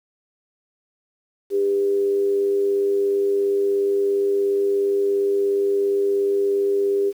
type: tone with amplitude modulation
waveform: sine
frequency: 399.4 Hz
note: G4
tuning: 32 cents sharp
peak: -15 dBFS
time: 1.5-7.13 s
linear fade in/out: 50 ms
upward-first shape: sine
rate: 97.1 Hz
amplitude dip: 40%
effects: 8-bit